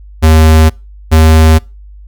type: tone pair in turn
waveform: square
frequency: 79.1 / 79.39 Hz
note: D#2 / D#2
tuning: +29 / +35 cents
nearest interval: unison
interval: 6 cents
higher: second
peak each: -3 dBFS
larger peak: neither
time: 0.22-0.7 / 1.11-1.59 s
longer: neither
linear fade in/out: 20 ms
effects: noise-tail reverb RT60 0.3 s tail -26 dB re dry + added 50 Hz sine -30 dBFS peak until 2.07 s